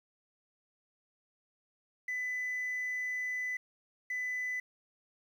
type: tone bursts at uneven times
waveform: sine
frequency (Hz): 2000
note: B6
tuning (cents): +21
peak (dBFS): -31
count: 2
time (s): 2.08-3.57 / 4.1-4.6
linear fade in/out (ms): 5
effects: tanh soft clip ceiling -31 dBFS + 10-bit